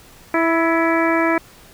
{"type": "harmonic tone with a mistuned harmonic", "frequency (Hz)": 329.1, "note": "E4", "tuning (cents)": -3, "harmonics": [1, 2, 3, 4, 5, 6, 7], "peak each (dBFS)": [-18, -21, -23, -24, -25, -26, -26], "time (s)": [0.34, 1.38], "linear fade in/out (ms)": 2, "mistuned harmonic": 5, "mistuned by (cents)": 37, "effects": ["pink hiss -46 dBFS RMS until 1.73 s"]}